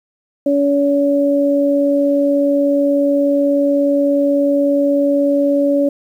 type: tone pair together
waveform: sine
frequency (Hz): 283.2 / 566.7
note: C#4 / C#5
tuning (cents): +37 / +38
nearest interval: octave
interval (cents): 1201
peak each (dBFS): -14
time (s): 0.46-5.89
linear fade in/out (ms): 5
effects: 8-bit